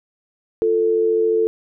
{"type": "tone pair together", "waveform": "sine", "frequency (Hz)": [349.2, 443.5], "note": ["F4", "A4"], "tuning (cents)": [0, 14], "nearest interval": "major third", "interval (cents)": 414, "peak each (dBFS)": [-22, -15], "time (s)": [0.62, 1.47], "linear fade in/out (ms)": 0, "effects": []}